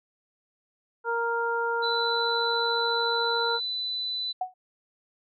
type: harmonic tone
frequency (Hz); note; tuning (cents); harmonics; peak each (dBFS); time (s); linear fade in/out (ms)
466.2; A#4; 0; 1 / 2 / 3; -29 / -29 / -29; 1.04-3.6; 50
type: tone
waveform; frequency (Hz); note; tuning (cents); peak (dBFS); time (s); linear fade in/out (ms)
sine; 3993; B7; +18; -28; 1.82-4.33; 20
type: tone with exponential decay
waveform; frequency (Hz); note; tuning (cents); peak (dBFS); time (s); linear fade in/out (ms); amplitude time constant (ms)
sine; 740; F#5; 0; -22; 4.41-4.54; 5; 28
effects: none